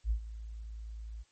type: tone with ADSR envelope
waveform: sine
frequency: 55 Hz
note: A1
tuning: in tune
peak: -25 dBFS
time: 0.04-1.24 s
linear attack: 66 ms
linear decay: 88 ms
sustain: -15 dB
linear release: 29 ms
effects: white hiss -69 dBFS RMS until 1.31 s + MP3 32 kbps